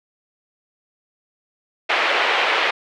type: band-pass noise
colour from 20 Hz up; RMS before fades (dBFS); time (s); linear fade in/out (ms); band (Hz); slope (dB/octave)
white; -19; 1.89-2.71; 10; 420 to 2900; 24
effects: none